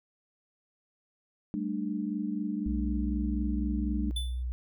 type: chord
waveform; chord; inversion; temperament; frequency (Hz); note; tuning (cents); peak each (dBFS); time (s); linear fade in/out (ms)
sine; G suspended second; none; equal with one note detuned; 196 / 220 / 297.8; G3 / A3 / D4; 0 / 0 / +24; -34; 1.54-4.11; 0
type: tone with vibrato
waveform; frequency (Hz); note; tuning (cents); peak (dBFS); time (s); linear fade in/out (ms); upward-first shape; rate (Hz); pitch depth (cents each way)
sine; 61.74; B1; 0; -30; 2.66-4.52; 0; sine; 5.3; 17
type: tone with exponential decay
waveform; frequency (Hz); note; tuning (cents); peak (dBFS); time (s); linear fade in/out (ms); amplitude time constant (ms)
square; 3500; A7; -10; -31; 4.16-4.43; 5; 57
effects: none